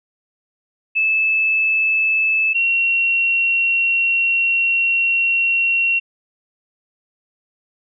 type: tone pair in turn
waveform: sine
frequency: 2617 / 2735 Hz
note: E7 / F7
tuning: -13 / -37 cents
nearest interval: minor second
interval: 76 cents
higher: second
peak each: -14 dBFS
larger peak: neither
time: 0.95-2.54 / 2.54-6 s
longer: second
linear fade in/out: 20 ms
effects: none